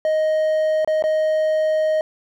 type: tone with dropouts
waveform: triangle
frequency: 624 Hz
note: D#5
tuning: 5 cents sharp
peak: -14 dBFS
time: 0.05-2.01 s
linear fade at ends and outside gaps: 1 ms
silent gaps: 0.847-0.875 / 1.024-1.039 s
effects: none